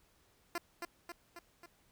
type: tone with echo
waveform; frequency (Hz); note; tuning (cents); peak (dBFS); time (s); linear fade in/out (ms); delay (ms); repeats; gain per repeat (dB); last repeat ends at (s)
10% pulse; 344.4; F4; -24; -27; 0.55-0.58; 2; 270; 4; -4; 1.66
effects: pink hiss -70 dBFS RMS until 1.91 s